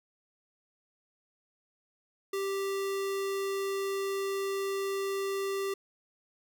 square tone, 392 Hz, G4, in tune, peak -31 dBFS, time 2.33-5.74 s, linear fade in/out 5 ms, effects none

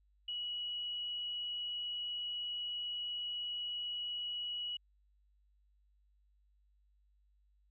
sine tone, 2923 Hz, F#7, 22 cents flat, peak -37 dBFS, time 0.28-4.77 s, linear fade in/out 5 ms, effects added 50 Hz sine -68 dBFS peak until 7.7 s

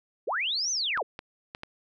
sine linear two-way sweep, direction up then down, 315.4 to 6250 to 315.4 Hz, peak -26 dBFS, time 0.27-1.03 s, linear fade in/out 10 ms, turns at 0.71 s
clicks, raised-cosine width 0.3 ms, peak -21 dBFS, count 4, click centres 0.975 / 1.191 / 1.549 / 1.634 s
effects none

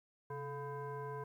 sine tone with frequency modulation, 433.4 Hz, A4, 26 cents flat, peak -40 dBFS, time 0.3-1.24 s, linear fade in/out 5 ms, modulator 567 Hz, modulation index 1.3, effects 12-bit

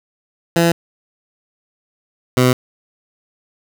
15% pulse tone pair in turn, 168.8 / 126.46 Hz, E3 / B2, +41 / +41 cents, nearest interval perfect fourth, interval 500 cents, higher first, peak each -5 / -4 dBFS, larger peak second, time 0.56-0.72 / 2.37-2.53 s, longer neither, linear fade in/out 2 ms, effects 7-bit

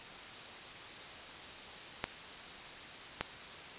clicks, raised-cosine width 0.3 ms, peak -16 dBFS, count 2, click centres 2.041 / 3.21 s, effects white hiss -47 dBFS RMS until 3.78 s + resampled to 8000 Hz

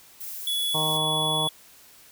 violet noise, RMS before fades -36 dBFS, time 0.2-0.98 s, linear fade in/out 10 ms
square tone, 3400 Hz, G#7, 40 cents sharp, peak -25 dBFS, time 0.47-1.49 s, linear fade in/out 2 ms
harmonic tone, 155.56 Hz, D#3, in tune, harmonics 1 / 2 / 3 / 4 / 5 / 6 / 7, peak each -31 / -37 / -35 / -34 / -34 / -31 / -34 dBFS, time 0.74-1.48 s, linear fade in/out 10 ms
effects white hiss -52 dBFS RMS until 2.11 s

